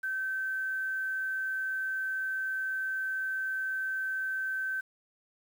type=tone with quantisation; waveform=sine; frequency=1543 Hz; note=G6; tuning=28 cents flat; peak=-30 dBFS; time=0.03-4.81 s; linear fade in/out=10 ms; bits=9; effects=none